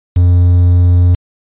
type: tone with quantisation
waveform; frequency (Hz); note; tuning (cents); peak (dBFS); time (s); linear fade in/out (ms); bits
triangle; 88.4; F2; +22; -3; 0.16-1.15; 5; 5
effects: resampled to 8000 Hz